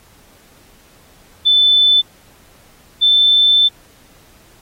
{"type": "tone pair in turn", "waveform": "sine", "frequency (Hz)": [3520, 3540], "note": ["A7", "A7"], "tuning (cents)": [0, 10], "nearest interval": "unison", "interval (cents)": 10, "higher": "second", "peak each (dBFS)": -8, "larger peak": "neither", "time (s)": [[1.45, 2.02], [3.01, 3.69]], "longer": "second", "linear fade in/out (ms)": 20, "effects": ["pink hiss -49 dBFS RMS until 4.61 s", "AAC 48 kbps"]}